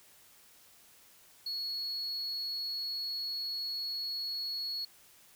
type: tone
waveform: triangle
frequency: 4354 Hz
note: C#8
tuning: 32 cents flat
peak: -32 dBFS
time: 1.46-4.85 s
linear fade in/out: 5 ms
effects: tanh soft clip ceiling -29 dBFS + white hiss -60 dBFS RMS until 5.35 s